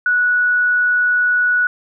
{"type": "tone", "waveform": "sine", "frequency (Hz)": 1470, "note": "F#6", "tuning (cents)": -12, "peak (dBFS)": -12, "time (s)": [0.06, 1.67], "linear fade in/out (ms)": 2, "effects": []}